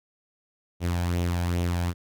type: tone with flanger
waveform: sawtooth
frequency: 87.31 Hz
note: F2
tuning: in tune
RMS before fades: -26 dBFS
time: 0.8-1.94 s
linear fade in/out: 50 ms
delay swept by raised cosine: 0.31 to 1.29 ms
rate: 2.5 Hz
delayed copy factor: +0.5
effects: none